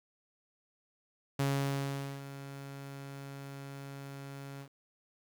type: tone with ADSR envelope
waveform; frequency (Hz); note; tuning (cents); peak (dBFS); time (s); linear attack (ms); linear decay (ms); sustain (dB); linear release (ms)
sawtooth; 138.59; C#3; 0; -24; 1.39-4.69; 6; 810; -15; 82
effects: 10-bit